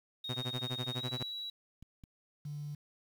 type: tone with pitch glide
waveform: sine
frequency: 3729 to 3903 Hz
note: A#7 to B7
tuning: 0 to -21 cents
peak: -38 dBFS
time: 0.24-1.5 s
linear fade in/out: 5 ms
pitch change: +79 cents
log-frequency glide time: 0.92-1.1 s
type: tone with tremolo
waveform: sawtooth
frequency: 125.7 Hz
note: B2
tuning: 31 cents sharp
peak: -30 dBFS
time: 0.29-1.23 s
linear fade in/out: 5 ms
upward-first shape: sine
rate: 12 Hz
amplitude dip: 100%
type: clicks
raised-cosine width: 5 ms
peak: -39 dBFS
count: 2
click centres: 1.826 / 2.038 s
type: tone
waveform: sine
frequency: 146.83 Hz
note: D3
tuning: in tune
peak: -38 dBFS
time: 2.45-2.75 s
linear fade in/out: 5 ms
effects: 10-bit